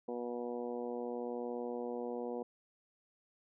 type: harmonic tone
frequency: 120.9 Hz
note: B2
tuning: 36 cents flat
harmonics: 2 / 3 / 4 / 5 / 6 / 7 / 8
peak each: -43 / -44 / -40 / -50 / -48 / -53 / -54 dBFS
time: 0.08-2.43 s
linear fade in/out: 5 ms
effects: none